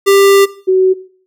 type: tone pair in turn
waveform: square / sine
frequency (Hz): 395.6 / 375.1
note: G4 / F#4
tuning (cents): +16 / +24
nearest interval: minor second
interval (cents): 92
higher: first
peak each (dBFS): -6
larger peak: neither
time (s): 0.06-0.46 / 0.67-0.94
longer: first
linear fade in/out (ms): 20
effects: noise-tail reverb RT60 0.5 s tail -18 dB re dry